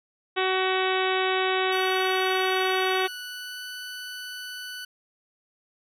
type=harmonic tone; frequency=375.8 Hz; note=F#4; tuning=27 cents sharp; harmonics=1 / 2 / 3 / 4 / 5 / 6 / 7 / 8 / 9 / 10; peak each=-26 / -29 / -31 / -32 / -33 / -34 / -34 / -35 / -36 / -36 dBFS; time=0.36-3.08 s; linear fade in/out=20 ms
type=tone with pitch glide; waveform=20% pulse; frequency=1480 to 1492 Hz; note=F#6 to F#6; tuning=0 to +14 cents; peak=-30 dBFS; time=1.72-4.85 s; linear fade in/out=5 ms; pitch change=+14 cents; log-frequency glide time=3.17-3.64 s
effects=none